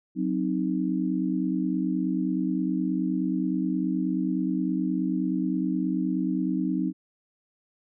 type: chord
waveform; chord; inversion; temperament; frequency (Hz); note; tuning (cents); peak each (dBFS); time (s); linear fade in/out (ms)
sine; C diminished; second; equal; 185 / 261.6 / 311.1; Gb3 / C4 / Eb4; 0 / 0 / 0; -28; 0.15-6.93; 50
effects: none